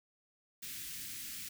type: band-stop noise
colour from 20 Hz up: white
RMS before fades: -44 dBFS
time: 0.62-1.49 s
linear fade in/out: 10 ms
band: 300 to 1700 Hz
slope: 24 dB/octave
effects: none